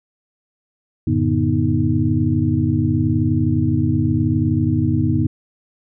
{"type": "tone cluster", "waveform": "sine", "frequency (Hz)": [93.3, 112.4, 144.9, 245.5, 313.5], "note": ["F#2", "A2", "D3", "B3", "D#4"], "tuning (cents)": [15, 37, -23, -10, 13], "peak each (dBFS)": -21, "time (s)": [1.07, 5.27], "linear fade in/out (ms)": 5, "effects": []}